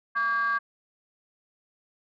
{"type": "ring-modulated tone", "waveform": "triangle", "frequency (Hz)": 233.1, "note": "A#3", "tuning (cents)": 0, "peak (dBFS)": -17, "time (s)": [0.15, 0.59], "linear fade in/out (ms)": 20, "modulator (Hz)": 1380, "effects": ["tanh soft clip ceiling -17 dBFS"]}